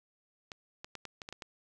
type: clicks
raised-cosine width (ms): 0.2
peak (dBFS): -25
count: 8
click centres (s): 0.518 / 0.845 / 0.953 / 1.053 / 1.218 / 1.289 / 1.326 / 1.422
effects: none